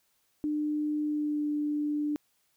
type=tone with pitch glide; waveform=sine; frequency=300 to 296.4 Hz; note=D4 to D4; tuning=+37 to +16 cents; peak=-27 dBFS; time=0.44-2.16 s; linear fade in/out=0 ms; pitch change=-21 cents; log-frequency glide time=1.03-1.47 s; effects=white hiss -72 dBFS RMS until 2.56 s